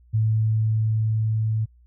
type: tone with level ramp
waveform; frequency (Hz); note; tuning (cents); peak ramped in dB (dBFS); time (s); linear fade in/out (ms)
sine; 109.9; A2; -2; -17 to -20; 0.13-1.66; 20
effects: added 60 Hz sine -51 dBFS peak until 1.86 s